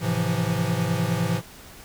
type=chord; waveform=square; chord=F major seventh; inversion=first; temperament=equal with one note detuned; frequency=107.8 / 130.81 / 164.81 / 174.61 Hz; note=A2 / C3 / E3 / F3; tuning=-35 / 0 / 0 / 0 cents; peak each=-29 / -30 / -27 / -28 dBFS; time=0-1.42 s; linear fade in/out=50 ms; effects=pink hiss -45 dBFS RMS until 1.84 s